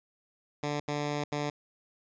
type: tone bursts at uneven times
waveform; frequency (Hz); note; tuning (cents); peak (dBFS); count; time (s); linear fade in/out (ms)
10% pulse; 146.83; D3; 0; -22; 3; 0.63-0.8 / 0.88-1.24 / 1.32-1.5; 5
effects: resampled to 16000 Hz